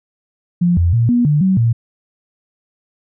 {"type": "tone with pitch steps", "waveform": "sine", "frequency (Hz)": [174.8, 85.8, 116.6, 241.4, 148.4, 189.1, 116.1], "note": ["F3", "F2", "A#2", "B3", "D3", "F#3", "A#2"], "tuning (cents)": [2, -30, 1, -39, 18, 38, -7], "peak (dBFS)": -10, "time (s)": [0.61, 1.73], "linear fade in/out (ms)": 10, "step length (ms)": 160, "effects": []}